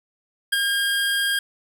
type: tone with ADSR envelope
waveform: 25% pulse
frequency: 1615 Hz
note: G#6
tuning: 49 cents flat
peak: -12 dBFS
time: 0.52-1.39 s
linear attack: 11 ms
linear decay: 17 ms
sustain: -4 dB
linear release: 3 ms
effects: none